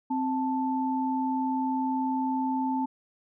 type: tone pair together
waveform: sine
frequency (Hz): 261.6 / 879.9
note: C4 / A5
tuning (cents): 0 / 0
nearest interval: octave + major sixth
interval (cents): 2100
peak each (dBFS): -27 / -29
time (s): 0.1-2.86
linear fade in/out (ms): 10
effects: none